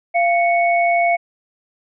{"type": "tone pair together", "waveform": "sine", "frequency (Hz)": [690.3, 2217], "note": ["F5", "C#7"], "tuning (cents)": [-20, 0], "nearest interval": "octave + minor sixth", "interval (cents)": 2020, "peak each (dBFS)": [-14, -19], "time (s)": [0.14, 1.17], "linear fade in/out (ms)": 20, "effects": []}